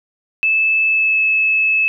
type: tone with pitch glide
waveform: sine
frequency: 2620 to 2600 Hz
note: E7 to E7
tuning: -11 to -24 cents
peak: -12 dBFS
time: 0.43-1.88 s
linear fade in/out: 0 ms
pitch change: -13 cents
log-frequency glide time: 0.86-1.2 s
effects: none